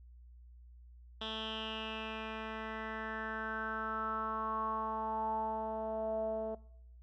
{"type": "tone with low-pass filter sweep", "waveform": "10% pulse", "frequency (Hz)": 220, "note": "A3", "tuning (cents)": 0, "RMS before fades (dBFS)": -38, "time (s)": [1.21, 6.55], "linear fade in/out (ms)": 5, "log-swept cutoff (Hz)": [3400, 590], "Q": 6.7, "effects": ["noise-tail reverb RT60 0.7 s tail -22 dB re dry", "added 60 Hz sine -53 dBFS peak until 7.02 s"]}